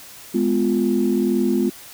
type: chord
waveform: sine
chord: F diminished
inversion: first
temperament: just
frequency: 209.5 / 251.4 / 349.2 Hz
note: Ab3 / Cb4 / F4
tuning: +15 / +31 / 0 cents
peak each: -20 dBFS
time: 0.34-1.7 s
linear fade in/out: 10 ms
effects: tanh soft clip ceiling -8 dBFS + white hiss -41 dBFS RMS until 1.93 s